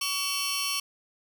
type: tone cluster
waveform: sawtooth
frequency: 1132 / 2677 / 3052 / 4408 / 5580 Hz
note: C#6 / E7 / G7 / C#8 / F8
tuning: +36 / +26 / -47 / -11 / -2 cents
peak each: -31 dBFS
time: 0.01-0.8 s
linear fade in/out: 5 ms
effects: none